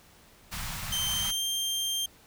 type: band-stop noise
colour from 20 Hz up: pink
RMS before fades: -36 dBFS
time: 0.51-1.32 s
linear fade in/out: 20 ms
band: 190 to 810 Hz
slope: 24 dB/octave
type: tone with pitch glide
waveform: sawtooth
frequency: 3118 to 3176 Hz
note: G7 to G7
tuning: -10 to +22 cents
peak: -25 dBFS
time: 0.92-2.06 s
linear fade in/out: 5 ms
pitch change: +32 cents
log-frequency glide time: 1.1-1.43 s
effects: pink hiss -57 dBFS RMS until 2.26 s